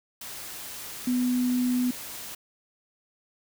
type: tone in noise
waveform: sine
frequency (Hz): 248.8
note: B3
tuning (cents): +13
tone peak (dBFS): -22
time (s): 1.07-1.91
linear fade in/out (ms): 5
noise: white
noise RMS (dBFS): -39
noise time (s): 0.21-2.35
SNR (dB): +14
effects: none